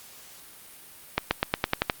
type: accelerating click train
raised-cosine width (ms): 0.3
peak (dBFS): -5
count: 8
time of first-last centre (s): 1.18-1.898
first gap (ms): 130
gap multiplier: 0.92
effects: white hiss -48 dBFS RMS until 2 s + Opus 48 kbps